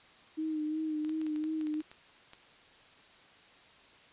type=tone with vibrato; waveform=sine; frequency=310 Hz; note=D#4; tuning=6 cents flat; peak=-31 dBFS; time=0.37-1.82 s; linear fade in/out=20 ms; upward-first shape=sine; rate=2.8 Hz; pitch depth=35 cents each way
type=clicks; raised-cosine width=0.2 ms; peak=-32 dBFS; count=12; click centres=1.048 / 1.094 / 1.215 / 1.266 / 1.361 / 1.44 / 1.612 / 1.67 / 1.741 / 1.805 / 1.915 / 2.334 s
effects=white hiss -58 dBFS RMS until 4.12 s + resampled to 8000 Hz